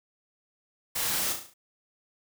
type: noise with echo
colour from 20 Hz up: white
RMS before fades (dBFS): -30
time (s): 0.95-1.33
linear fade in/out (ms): 10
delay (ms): 35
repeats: 6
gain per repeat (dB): -5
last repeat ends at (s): 1.54
effects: none